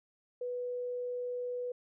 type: tone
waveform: sine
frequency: 492.6 Hz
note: B4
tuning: 5 cents flat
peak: -34 dBFS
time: 0.41-1.72 s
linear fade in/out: 5 ms
effects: none